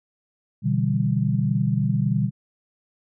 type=chord; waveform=sine; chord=E minor seventh; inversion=second; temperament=equal; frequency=123.47 / 146.83 / 164.81 / 196 Hz; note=B2 / D3 / E3 / G3; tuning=0 / 0 / 0 / 0 cents; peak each=-23 / -24 / -28 / -24 dBFS; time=0.62-2.31 s; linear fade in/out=50 ms; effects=none